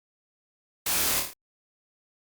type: noise with echo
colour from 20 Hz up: white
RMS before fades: -27 dBFS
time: 0.86-1.2 s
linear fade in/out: 5 ms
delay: 27 ms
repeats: 5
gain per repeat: -4 dB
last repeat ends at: 1.335 s
effects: Opus 48 kbps